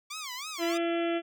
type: tone with vibrato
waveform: 10% pulse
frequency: 1125 Hz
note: C#6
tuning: 25 cents sharp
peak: -28 dBFS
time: 0.1-0.78 s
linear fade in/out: 10 ms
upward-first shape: sine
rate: 3.2 Hz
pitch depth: 230 cents each way
type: harmonic tone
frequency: 338.1 Hz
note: E4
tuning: 44 cents sharp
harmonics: 1 / 2 / 4 / 5 / 6 / 7 / 8 / 9 / 10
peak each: -28 / -32 / -40 / -45 / -43 / -43 / -44 / -45 / -47 dBFS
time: 0.58-1.22 s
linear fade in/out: 50 ms
effects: none